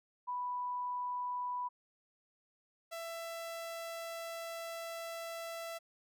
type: tone pair in turn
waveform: sine / sawtooth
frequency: 987.8 / 666.2 Hz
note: B5 / E5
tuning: 0 / +18 cents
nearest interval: perfect fifth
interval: 682 cents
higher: first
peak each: -35 / -37 dBFS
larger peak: first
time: 0.27-1.69 / 2.91-5.79 s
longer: second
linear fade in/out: 20 ms
effects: none